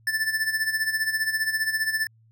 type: tone with tremolo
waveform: square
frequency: 1760 Hz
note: A6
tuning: in tune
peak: -21 dBFS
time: 0.07-2.07 s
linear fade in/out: 2 ms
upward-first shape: sine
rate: 15 Hz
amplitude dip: 70%
effects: added 112 Hz sine -55 dBFS peak until 2.31 s

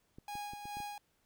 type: clicks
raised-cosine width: 3 ms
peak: -37 dBFS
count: 6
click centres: 0.185 / 0.354 / 0.535 / 0.655 / 0.77 / 0.803 s
type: tone with tremolo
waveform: 45% pulse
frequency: 824 Hz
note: G#5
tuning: 14 cents flat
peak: -39 dBFS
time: 0.28-0.98 s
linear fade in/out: 2 ms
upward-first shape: sine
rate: 2.4 Hz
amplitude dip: 50%
effects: pink hiss -75 dBFS RMS until 1.25 s

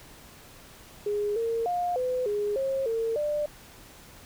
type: tone with pitch steps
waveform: sine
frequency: 413.6 / 458.5 / 709 / 505 / 413.8 / 538 / 453.8 / 594 Hz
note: G#4 / A#4 / F5 / B4 / G#4 / C5 / A#4 / D5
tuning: -7 / -29 / +26 / +39 / -6 / +48 / -47 / +20 cents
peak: -25 dBFS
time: 1.06-3.46 s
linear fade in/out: 5 ms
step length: 300 ms
effects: pink hiss -50 dBFS RMS until 4.25 s

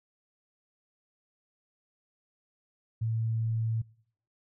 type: tone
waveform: sine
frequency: 112.7 Hz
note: A2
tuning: 42 cents sharp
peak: -27 dBFS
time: 3.01-3.82 s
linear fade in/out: 10 ms
effects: noise-tail reverb RT60 0.6 s tail -23 dB re dry

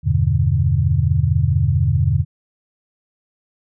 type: chord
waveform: sine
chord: E minor seventh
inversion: none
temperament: equal with one note detuned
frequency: 82.41 / 98 / 122.83 / 146.83 Hz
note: E2 / G2 / B2 / D3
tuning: 0 / 0 / -9 / 0 cents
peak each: -19 dBFS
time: 0.03-2.25 s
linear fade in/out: 50 ms
effects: none

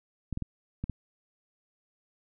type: clicks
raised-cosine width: 5 ms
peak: -20 dBFS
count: 5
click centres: 0.327 / 0.374 / 0.423 / 0.84 / 0.897 s
effects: none

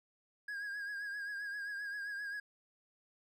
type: tone with vibrato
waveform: triangle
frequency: 1640 Hz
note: G#6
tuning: 22 cents flat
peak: -37 dBFS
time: 0.48-2.4 s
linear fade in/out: 5 ms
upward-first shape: triangle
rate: 7.6 Hz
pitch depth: 59 cents each way
effects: none

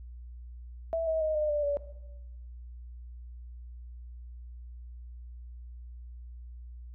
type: tone with pitch steps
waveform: sine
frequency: 658 / 640.4 / 623.2 / 606.5 / 590.3 / 574.5 Hz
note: E5 / D#5 / D#5 / D#5 / D5 / D5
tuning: -3 / +50 / +3 / -44 / +9 / -38 cents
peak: -26 dBFS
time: 0.93-1.77 s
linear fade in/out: 0 ms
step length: 140 ms
effects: noise-tail reverb RT60 1.0 s tail -17 dB re dry + added 60 Hz sine -42 dBFS peak until 6.94 s

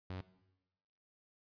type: tone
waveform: sawtooth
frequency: 92.5 Hz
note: F#2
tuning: in tune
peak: -37 dBFS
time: 0.1-0.21 s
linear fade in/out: 0 ms
effects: noise-tail reverb RT60 1.0 s tail -17 dB re dry + resampled to 11025 Hz

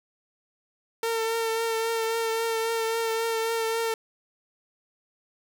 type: tone with vibrato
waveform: sawtooth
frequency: 453.2 Hz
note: A#4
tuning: 49 cents flat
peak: -21 dBFS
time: 1.03-3.94 s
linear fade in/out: 2 ms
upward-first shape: triangle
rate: 3.7 Hz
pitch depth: 26 cents each way
effects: none

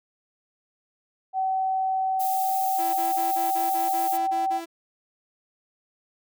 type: tone with pitch glide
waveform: sine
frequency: 761 to 769.8 Hz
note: F#5 to G5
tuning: +48 to -32 cents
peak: -22 dBFS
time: 1.33-4.61 s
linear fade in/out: 50 ms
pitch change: +20 cents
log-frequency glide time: 2.13-3.27 s
type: noise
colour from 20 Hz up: violet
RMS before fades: -33 dBFS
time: 2.19-4.18 s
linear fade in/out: 20 ms
type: tone bursts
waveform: sawtooth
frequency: 333.5 Hz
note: E4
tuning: 20 cents sharp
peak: -30 dBFS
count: 10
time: 2.78-4.659 s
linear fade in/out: 20 ms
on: 160 ms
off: 31 ms
effects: none

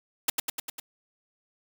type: noise with echo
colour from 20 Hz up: white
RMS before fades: -23 dBFS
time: 0.28-0.3 s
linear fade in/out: 5 ms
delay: 100 ms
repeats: 5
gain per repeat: -3 dB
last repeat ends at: 0.8 s
effects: none

